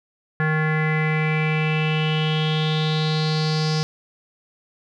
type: tone with low-pass filter sweep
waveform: square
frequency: 155.56 Hz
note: D#3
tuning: in tune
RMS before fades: -21 dBFS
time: 0.4-3.83 s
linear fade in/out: 0 ms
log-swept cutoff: 1700 to 5100 Hz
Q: 6.1
effects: none